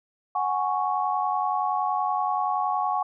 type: chord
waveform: sine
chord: F# suspended second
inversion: none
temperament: equal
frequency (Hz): 740 / 830.6 / 1108.7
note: F#5 / G#5 / C#6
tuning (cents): 0 / 0 / 0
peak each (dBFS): -27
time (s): 0.35-3.03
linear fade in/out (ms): 5
effects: none